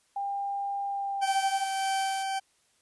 sine tone with pitch glide, 799 to 786.2 Hz, G5 to G5, +33 to +5 cents, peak -29 dBFS, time 0.16-1.64 s, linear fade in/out 5 ms, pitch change -28 cents, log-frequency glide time 0.87-1.44 s
40% pulse tone with tremolo, 775 Hz, G5, 20 cents flat, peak -25 dBFS, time 1.21-2.4 s, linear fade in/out 20 ms, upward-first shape sine, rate 1.7 Hz, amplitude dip 35%
blue noise, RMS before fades -40 dBFS, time 1.27-2.23 s, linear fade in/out 2 ms
effects white hiss -68 dBFS RMS until 2.81 s + resampled to 24000 Hz

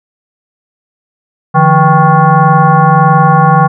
sine tone with frequency modulation, 466.2 Hz, A#4, in tune, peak -3 dBFS, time 1.54-3.68 s, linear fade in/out 20 ms, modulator 318 Hz, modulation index 2.4, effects none

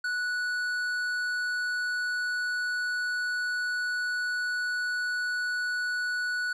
sine tone with tanh clipping, 1475 Hz, F#6, 6 cents flat, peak -29 dBFS, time 0.04-6.53 s, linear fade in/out 5 ms, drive 10 dB, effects none

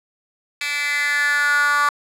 10% pulse tone with high-pass filter sweep, 289.9 Hz, D4, 22 cents flat, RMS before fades -19 dBFS, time 0.61-1.89 s, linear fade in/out 2 ms, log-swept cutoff 2500 to 1200 Hz, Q 5.5, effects low-pass 12000 Hz 12 dB/octave

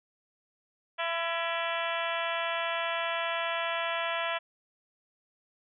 harmonic tone with a mistuned harmonic, 335 Hz, E4, 28 cents sharp, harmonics 2 / 3 / 4 / 5 / 6 / 7 / 8 / 9 / 10, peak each -34 / -36 / -37 / -38 / -39 / -39 / -40 / -41 / -41 dBFS, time 0.98-4.39 s, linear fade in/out 20 ms, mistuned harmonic 6, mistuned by -40 cents, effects none

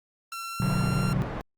sawtooth tone with pitch glide, 1354 to 1375.3 Hz, E6 to F6, +46 to -27 cents, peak -30 dBFS, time 0.32-1.13 s, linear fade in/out 2 ms, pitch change +27 cents, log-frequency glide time 0.48-0.81 s
sine chord, B minor, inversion none, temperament just, 123.47 / 148.16 / 185.21 Hz, B2 / D3 / F#3, 0 / +16 / +2 cents, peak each -28 dBFS, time 0.6-1.22 s, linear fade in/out 0 ms
pink low-pass noise, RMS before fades -33 dBFS, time 0.62-1.41 s, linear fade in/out 0 ms, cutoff 1400 Hz, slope 12 dB/octave
effects Opus 32 kbps

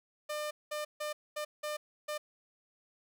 sawtooth tone bursts at uneven times, 600 Hz, D5, 37 cents sharp, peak -31 dBFS, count 6, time 0.29-0.51 / 0.71-0.85 / 1-1.13 / 1.36-1.45 / 1.63-1.77 / 2.08-2.18 s, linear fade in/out 10 ms, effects none

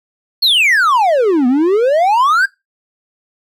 triangle exponential two-way sweep, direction down then up, 4435 to 239.9 to 1640 Hz, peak -7 dBFS, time 0.42-2.46 s, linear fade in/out 10 ms, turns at 1.47 s, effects noise-tail reverb RT60 0.2 s tail -19 dB re dry

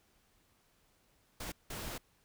pink noise bursts at uneven times, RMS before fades -42 dBFS, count 2, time 1.4-1.52 / 1.7-1.98 s, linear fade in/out 5 ms, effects pink hiss -71 dBFS RMS until 2.24 s

